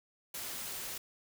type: noise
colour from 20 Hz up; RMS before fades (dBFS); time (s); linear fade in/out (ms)
white; -41; 0.34-0.98; 5
effects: none